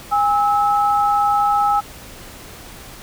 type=tone pair together; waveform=sine; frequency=818 / 1298.5 Hz; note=G#5 / E6; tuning=-26 / -26 cents; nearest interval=minor sixth; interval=800 cents; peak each=-15 / -18 dBFS; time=0.11-1.81 s; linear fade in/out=20 ms; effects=pink hiss -38 dBFS RMS until 3.02 s